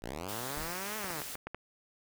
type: linear two-way sweep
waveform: 5% pulse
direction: up then down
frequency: 51.1 to 220 to 140.4 Hz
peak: -27 dBFS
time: 0.02-1.21 s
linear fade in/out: 5 ms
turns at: 0.97 s
type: noise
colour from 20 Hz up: white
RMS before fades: -42 dBFS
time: 0.28-1.36 s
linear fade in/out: 10 ms
type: noise with exponential decay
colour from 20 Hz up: brown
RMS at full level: -39 dBFS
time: 0.57-0.86 s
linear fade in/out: 0 ms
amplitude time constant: 63 ms
type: clicks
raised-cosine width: 0.5 ms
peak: -24 dBFS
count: 6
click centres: 1.044 / 1.105 / 1.218 / 1.354 / 1.47 / 1.546 s
effects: none